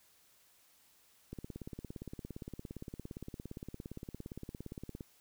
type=click train; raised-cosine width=3 ms; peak=-30 dBFS; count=65; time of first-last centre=1.33-5.008 s; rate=17.4 Hz; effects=white hiss -67 dBFS RMS until 5.2 s